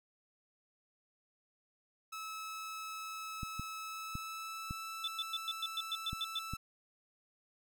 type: tone with pitch glide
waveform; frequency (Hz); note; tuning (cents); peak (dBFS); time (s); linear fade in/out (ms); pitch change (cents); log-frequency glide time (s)
sawtooth; 1299 to 1319.4; E6 to E6; -26 to +1; -38; 2.12-6.57; 10; +27; 3.78-4.88
type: clicks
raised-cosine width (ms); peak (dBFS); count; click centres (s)
5; -28; 6; 3.432 / 3.596 / 4.154 / 4.709 / 6.131 / 6.536
type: tone bursts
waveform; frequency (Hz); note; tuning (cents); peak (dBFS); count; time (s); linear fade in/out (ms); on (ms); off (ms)
sine; 3520; A7; 0; -34; 10; 5.04-6.39; 2; 36; 110
effects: none